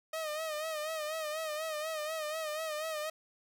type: tone with vibrato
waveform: sawtooth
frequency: 622.3 Hz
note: D#5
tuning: in tune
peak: -31 dBFS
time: 0.13-3.1 s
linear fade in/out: 5 ms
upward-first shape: sine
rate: 4.1 Hz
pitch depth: 66 cents each way
effects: 12-bit